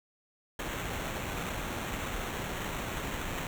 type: noise with sample-and-hold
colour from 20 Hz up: pink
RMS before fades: -36 dBFS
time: 0.59-3.47 s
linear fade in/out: 2 ms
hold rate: 4900 Hz
effects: none